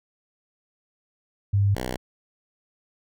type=tone pair in turn; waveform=sine / 5% pulse; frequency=100 / 62.84 Hz; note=G2 / B1; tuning=+35 / +31 cents; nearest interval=minor sixth; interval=804 cents; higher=first; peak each=-17 dBFS; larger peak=neither; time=1.53-1.75 / 1.75-1.97 s; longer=neither; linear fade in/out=10 ms; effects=none